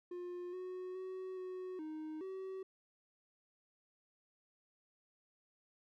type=tone with pitch steps; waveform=triangle; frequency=355.2 / 367.6 / 374.1 / 369.3 / 311.2 / 380.2 Hz; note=F4 / F#4 / F#4 / F#4 / D#4 / F#4; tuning=+29 / -11 / +19 / -3 / 0 / +47 cents; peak=-40 dBFS; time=0.11-2.63 s; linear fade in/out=5 ms; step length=420 ms; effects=none